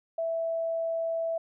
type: tone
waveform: sine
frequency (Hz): 659.3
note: E5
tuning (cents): 0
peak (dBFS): -27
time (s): 0.18-1.38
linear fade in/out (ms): 5
effects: none